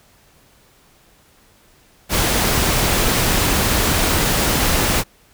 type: noise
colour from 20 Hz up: pink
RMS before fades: -17 dBFS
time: 2.09-5.04 s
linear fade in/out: 50 ms
effects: pink hiss -53 dBFS RMS until 5.33 s